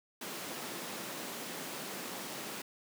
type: high-pass noise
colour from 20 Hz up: pink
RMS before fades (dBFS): -42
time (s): 0.21-2.62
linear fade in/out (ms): 5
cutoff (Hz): 180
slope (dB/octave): 24
effects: none